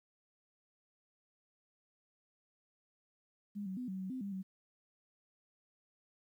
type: tone with pitch steps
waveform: sine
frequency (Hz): 204.2 / 188.5 / 250.2 / 189.5 / 188.2 / 258.4 / 199.4 / 189.6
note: G#3 / F#3 / B3 / F#3 / F#3 / C4 / G3 / F#3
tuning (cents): -29 / +32 / +23 / +42 / +30 / -21 / +30 / +43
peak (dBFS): -38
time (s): 3.55-4.43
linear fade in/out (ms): 20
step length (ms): 110
effects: 12-bit